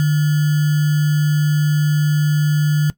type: tone with sample-and-hold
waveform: sine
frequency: 150 Hz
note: D3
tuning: 37 cents sharp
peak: -12 dBFS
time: 0-2.9 s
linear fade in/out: 0 ms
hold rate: 1575 Hz
effects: noise-tail reverb RT60 0.1 s tail -17 dB re dry